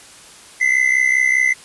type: tone pair together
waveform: triangle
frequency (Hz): 2010 / 2075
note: B6 / C7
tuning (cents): +30 / -15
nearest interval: minor second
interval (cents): 55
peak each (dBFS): -14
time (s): 0.6-1.54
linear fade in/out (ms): 20
effects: white hiss -42 dBFS RMS until 1.64 s + resampled to 24000 Hz